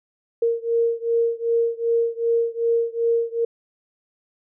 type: beating tone pair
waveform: sine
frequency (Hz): 462.9 / 465.5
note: A#4 / A#4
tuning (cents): -12 / -2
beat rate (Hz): 2.6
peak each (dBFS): -21 / -22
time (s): 0.42-3.45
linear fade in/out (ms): 5
effects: none